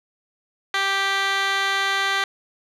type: tone with band-pass filter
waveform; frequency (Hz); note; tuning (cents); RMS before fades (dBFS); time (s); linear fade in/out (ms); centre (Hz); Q
15% pulse; 392; G4; 0; -22; 0.74-2.24; 2; 2500; 2.2
effects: none